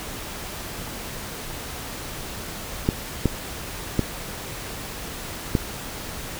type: clicks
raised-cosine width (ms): 3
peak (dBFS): -5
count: 4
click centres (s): 2.889 / 3.257 / 3.993 / 5.552
effects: pink hiss -34 dBFS RMS until 6.39 s